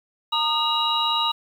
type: tone cluster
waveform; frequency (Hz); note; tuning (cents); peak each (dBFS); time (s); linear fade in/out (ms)
sine; 919 / 1227 / 2846 / 3859; A#5 / D#6 / F7 / B7; -25 / -25 / +32 / -41; -25 / -26 / -28 / -23; 0.32-1.32; 10
effects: 8-bit